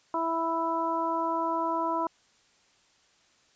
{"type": "harmonic tone", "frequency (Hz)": 329.6, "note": "E4", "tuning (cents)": 0, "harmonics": [1, 2, 3, 4], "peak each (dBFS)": [-33, -33, -28, -36], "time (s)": [0.14, 2.07], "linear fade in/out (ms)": 2, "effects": ["white hiss -64 dBFS RMS until 3.55 s", "resampled to 16000 Hz"]}